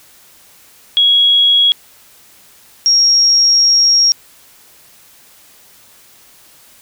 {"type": "tone pair in turn", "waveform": "sine", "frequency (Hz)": [3322, 5587], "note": ["G#7", "F8"], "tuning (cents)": [0, 0], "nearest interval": "major sixth", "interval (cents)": 900, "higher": "second", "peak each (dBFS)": -7, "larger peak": "neither", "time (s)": [[0.97, 1.72], [2.86, 4.12]], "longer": "second", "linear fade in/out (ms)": 0, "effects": ["white hiss -45 dBFS RMS until 6.81 s"]}